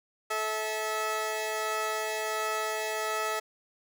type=tone pair together; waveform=15% pulse; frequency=433.8 / 650 Hz; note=A4 / E5; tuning=-25 / -24 cents; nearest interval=perfect fifth; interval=701 cents; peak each=-26 dBFS; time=0.3-3.4 s; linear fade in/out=10 ms; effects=none